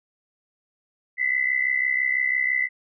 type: tone pair together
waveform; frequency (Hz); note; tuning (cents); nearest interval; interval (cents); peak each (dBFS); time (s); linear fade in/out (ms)
sine; 1981 / 2047; B6 / C7; +5 / -38; minor second; 57; -23; 1.17-2.69; 50
effects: none